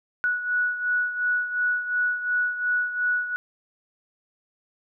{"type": "beating tone pair", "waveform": "sine", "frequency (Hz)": [1469, 1471.8], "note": ["F#6", "F#6"], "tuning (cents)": [-13, -10], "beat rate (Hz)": 2.8, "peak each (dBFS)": [-23, -29], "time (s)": [0.24, 3.36], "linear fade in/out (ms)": 0, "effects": []}